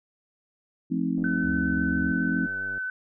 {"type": "chord", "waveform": "sine", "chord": "F dominant seventh", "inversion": "none", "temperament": "just", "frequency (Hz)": [174.61, 218.3, 261.9, 314.3], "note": ["F3", "A3", "C4", "Eb4"], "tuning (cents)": [0, -13, 2, 18], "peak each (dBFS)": [-29, -30, -27, -32], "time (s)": [0.9, 2.47], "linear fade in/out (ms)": 20}
{"type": "click train", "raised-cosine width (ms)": 2, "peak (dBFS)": -32, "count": 155, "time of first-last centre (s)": [1.18, 2.779], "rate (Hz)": 96.3}
{"type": "tone with vibrato", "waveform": "sine", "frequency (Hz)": 1516, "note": "F#6", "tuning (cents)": 42, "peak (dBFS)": -28, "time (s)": [1.24, 2.9], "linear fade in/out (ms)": 2, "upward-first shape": "sine", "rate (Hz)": 7.3, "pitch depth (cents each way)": 10}
{"type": "tone", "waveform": "sine", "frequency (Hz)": 75, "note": "D2", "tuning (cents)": 37, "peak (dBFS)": -33, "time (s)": [1.42, 2.14], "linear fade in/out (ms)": 50}
{"effects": []}